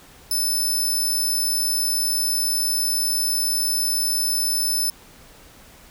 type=tone; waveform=15% pulse; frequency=5274 Hz; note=E8; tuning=in tune; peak=-14 dBFS; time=0.31-4.9 s; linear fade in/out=2 ms; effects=pink hiss -48 dBFS RMS until 5.9 s